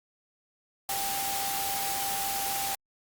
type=tone in noise; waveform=sine; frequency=790 Hz; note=G5; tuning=13 cents sharp; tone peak=-33 dBFS; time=0.89-2.75 s; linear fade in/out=2 ms; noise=white; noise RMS=-32 dBFS; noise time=0.89-2.75 s; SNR=-4 dB; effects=Opus 48 kbps

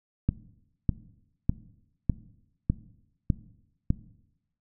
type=click train; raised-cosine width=5 ms; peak=-10 dBFS; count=7; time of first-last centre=0.29-3.904 s; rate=1.66 Hz; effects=noise-tail reverb RT60 0.9 s tail -18 dB re dry

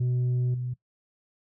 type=tone with level steps; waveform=sine; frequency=124.4 Hz; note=B2; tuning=13 cents sharp; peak=-20 / -28 dBFS; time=0-0.74 s; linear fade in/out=10 ms; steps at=0.54 s; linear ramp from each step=5 ms; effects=noise-tail reverb RT60 0.1 s tail -19 dB re dry + tanh soft clip ceiling -22 dBFS

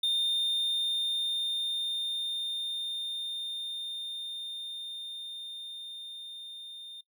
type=tone with level ramp; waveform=triangle; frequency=3629 Hz; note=A#7; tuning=47 cents flat; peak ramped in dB=-23 to -40 dBFS; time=0.03-7.01 s; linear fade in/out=5 ms; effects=noise-tail reverb RT60 0.1 s tail -17 dB re dry

